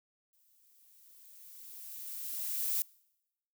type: noise with exponential growth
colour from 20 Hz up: violet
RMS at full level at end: -31 dBFS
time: 0.33-2.82 s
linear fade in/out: 0 ms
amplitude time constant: 540 ms
effects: noise-tail reverb RT60 0.9 s tail -25 dB re dry